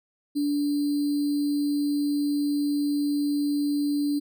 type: tone with sample-and-hold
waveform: sine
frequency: 290 Hz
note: D4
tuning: 22 cents flat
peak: -22 dBFS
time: 0.35-4.2 s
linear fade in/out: 20 ms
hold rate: 4410 Hz
effects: none